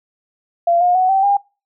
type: tone with pitch steps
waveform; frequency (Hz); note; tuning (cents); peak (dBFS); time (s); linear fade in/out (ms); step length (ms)
sine; 686 / 713.9 / 742.9 / 773.1 / 804.6; F5 / F5 / F#5 / G5 / G5; -31 / +38 / +7 / -24 / +45; -11; 0.67-1.37; 5; 140
effects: noise-tail reverb RT60 0.3 s tail -24 dB re dry